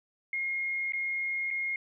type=tone with dropouts; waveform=sine; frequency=2144 Hz; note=C7; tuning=42 cents sharp; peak=-29 dBFS; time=0.33-1.76 s; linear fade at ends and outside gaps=2 ms; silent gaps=0.922-0.934 / 1.505-1.51 s; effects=none